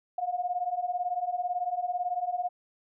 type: beating tone pair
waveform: sine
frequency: 705 / 723 Hz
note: F5 / F#5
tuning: +16 / -40 cents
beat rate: 18 Hz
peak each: -32 / -30 dBFS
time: 0.18-2.49 s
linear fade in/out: 5 ms
effects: none